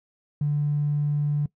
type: tone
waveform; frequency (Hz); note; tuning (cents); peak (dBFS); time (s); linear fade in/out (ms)
triangle; 146.83; D3; 0; -17; 0.41-1.46; 5
effects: noise-tail reverb RT60 0.1 s tail -23 dB re dry + tanh soft clip ceiling -19 dBFS